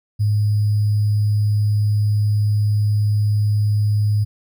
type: tone with sample-and-hold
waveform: sine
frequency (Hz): 104.6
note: G#2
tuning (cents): +13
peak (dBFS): -14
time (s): 0.19-4.25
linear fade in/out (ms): 20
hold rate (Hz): 4900
effects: none